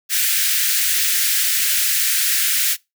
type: high-pass noise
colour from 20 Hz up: white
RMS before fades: -18 dBFS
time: 0.09-2.77 s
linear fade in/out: 50 ms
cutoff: 1500 Hz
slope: 48 dB/octave
effects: noise-tail reverb RT60 0.2 s tail -22 dB re dry